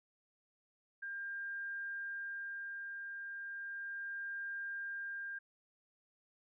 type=tone with tremolo; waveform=sine; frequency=1600 Hz; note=G6; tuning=35 cents sharp; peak=-39 dBFS; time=1.02-5.39 s; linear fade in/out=10 ms; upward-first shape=sine; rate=0.35 Hz; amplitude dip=30%; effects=none